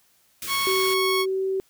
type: band-stop noise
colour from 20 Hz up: white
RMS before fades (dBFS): -33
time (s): 0.42-0.94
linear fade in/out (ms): 2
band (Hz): 550 to 1300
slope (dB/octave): 48
type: tone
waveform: 15% pulse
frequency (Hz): 1103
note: C#6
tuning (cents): -9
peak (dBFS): -16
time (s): 0.47-1.26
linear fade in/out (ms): 50
type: tone with pitch glide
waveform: sine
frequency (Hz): 379.8 to 383.1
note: F#4 to G4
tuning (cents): +45 to -40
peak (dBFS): -22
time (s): 0.67-1.6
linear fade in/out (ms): 0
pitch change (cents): +15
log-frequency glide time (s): 1.22-1.46
effects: white hiss -62 dBFS RMS until 1.69 s